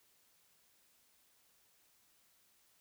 silence, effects white hiss -71 dBFS RMS until 2.8 s

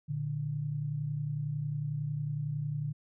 sine tone pair together, 117.3 / 148.3 Hz, A#2 / D3, +11 / +17 cents, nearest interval major third, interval 406 cents, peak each -38 / -32 dBFS, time 0.08-2.93 s, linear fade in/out 20 ms, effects none

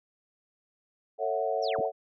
sine chord, F# minor seventh, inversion first, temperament equal with one note detuned, 447.2 / 554.4 / 659.3 / 740 Hz, A4 / C#5 / E5 / F#5, +28 / 0 / 0 / 0 cents, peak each -32 dBFS, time 1.18-1.92 s, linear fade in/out 50 ms
sine linear two-way sweep, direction down then up, 5920 to 76.6 to 1017 Hz, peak -36 dBFS, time 1.62-1.86 s, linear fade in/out 20 ms, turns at 1.79 s
effects none

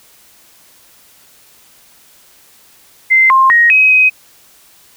sine tone with pitch steps, 2076 / 1059 / 1879 / 2536 / 2521 Hz, C7 / C6 / A#6 / D#7 / D#7, -14 / +21 / +13 / +32 / +22 cents, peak -5 dBFS, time 3.1-4.1 s, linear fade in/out 20 ms, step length 200 ms, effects white hiss -46 dBFS RMS until 4.96 s

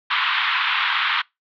pink band-pass noise, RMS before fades -21 dBFS, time 0.1-1.22 s, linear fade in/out 10 ms, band 1000 to 3700 Hz, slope 48 dB/octave, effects noise-tail reverb RT60 0.2 s tail -25 dB re dry

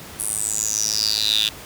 10% pulse tone with high-pass filter sweep, 107.2 Hz, A2, 45 cents flat, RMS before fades -22 dBFS, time 0.19-1.49 s, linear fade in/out 5 ms, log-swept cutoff 10000 to 3300 Hz, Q 8.8, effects pink hiss -38 dBFS RMS until 1.65 s + high-pass 60 Hz 12 dB/octave

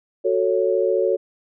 sine chord, F# minor, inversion none, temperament just, 370 / 444 / 555 Hz, F#4 / A4 / C#5, 0 / +16 / +2 cents, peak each -21 dBFS, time 0.24-1.17 s, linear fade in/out 20 ms, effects none

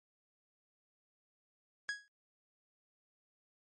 45% pulse tone with exponential decay, 1661.2 Hz, G#6, in tune, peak -32 dBFS, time 1.89-2.08 s, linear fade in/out 0 ms, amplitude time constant 41 ms, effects MP3 32 kbps

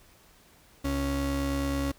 35% pulse tone pair together, 69.3 / 277.2 Hz, C#2 / C#4, 0 / 0 cents, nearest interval 2 octaves, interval 2400 cents, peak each -29 / -29 dBFS, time 0.84-1.92 s, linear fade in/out 10 ms, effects pink hiss -58 dBFS RMS until 1.98 s

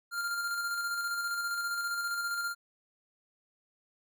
square tone with tremolo, 1396.9 Hz, F6, in tune, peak -31 dBFS, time 0.11-2.55 s, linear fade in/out 50 ms, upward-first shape square, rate 15 Hz, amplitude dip 30%, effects none

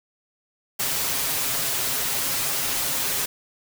white noise with comb filter, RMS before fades -25 dBFS, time 0.79-3.26 s, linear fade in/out 10 ms, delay 7.4 ms, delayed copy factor +0.65, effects none

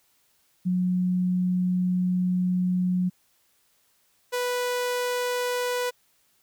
sine / sawtooth tone pair in turn, 181.5 / 492.9 Hz, F#3 / B4, -33 / -3 cents, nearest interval octave + perfect fourth, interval 1730 cents, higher second, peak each -21 dBFS, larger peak neither, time 0.65-3.1 / 4.32-5.91 s, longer first, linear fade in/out 20 ms, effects white hiss -66 dBFS RMS until 6.42 s

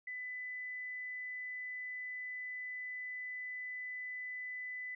sine tone, 2000 Hz, B6, 21 cents sharp, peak -40 dBFS, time 0.07-4.95 s, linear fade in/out 5 ms, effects none

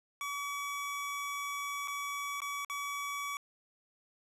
25% pulse tone with dropouts, 1138 Hz, C#6, 45 cents sharp, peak -32 dBFS, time 0.21-3.37 s, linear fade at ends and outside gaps 1 ms, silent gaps 1.875-1.881 / 2.404-2.418 / 2.648-2.698 s, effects resampled to 32000 Hz

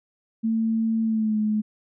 sine tone with pitch glide, 224.2 to 213.6 Hz, A3 to G#3, +33 to +49 cents, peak -20 dBFS, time 0.43-1.62 s, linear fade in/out 20 ms, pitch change -84 cents, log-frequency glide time 1.03-1.38 s, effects none

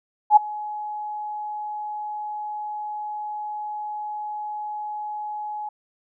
sine tone with ADSR envelope, 843 Hz, G#5, 26 cents sharp, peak -6 dBFS, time 0.3-5.69 s, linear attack 65 ms, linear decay 11 ms, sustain -22 dB, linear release 5 ms, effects none

